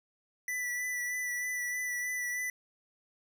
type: tone with vibrato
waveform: square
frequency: 1974 Hz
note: B6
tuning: 1 cent flat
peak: -33 dBFS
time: 0.48-2.5 s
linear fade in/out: 2 ms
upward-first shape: sine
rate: 3.2 Hz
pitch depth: 20 cents each way
effects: none